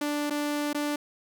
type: tone with dropouts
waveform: sawtooth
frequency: 293.7 Hz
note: D4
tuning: in tune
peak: -23 dBFS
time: 0.01-0.96 s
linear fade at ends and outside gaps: 5 ms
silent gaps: 0.299-0.306 / 0.731-0.746 s
effects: none